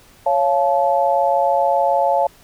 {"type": "chord", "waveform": "sine", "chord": "Db augmented", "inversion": "none", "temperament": "just", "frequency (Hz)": [554.4, 693, 866.2], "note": ["Db5", "F5", "A5"], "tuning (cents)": [0, -14, -27], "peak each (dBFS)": -18, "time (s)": [0.26, 2.27], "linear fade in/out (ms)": 5, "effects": ["pink hiss -49 dBFS RMS until 2.43 s"]}